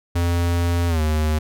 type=tone with pitch glide; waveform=square; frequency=86.2 to 77.24 Hz; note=F2 to D#2; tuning=-22 to -12 cents; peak=-18 dBFS; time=0.15-1.39 s; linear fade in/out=10 ms; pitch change=-190 cents; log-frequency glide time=0.88-1.01 s; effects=none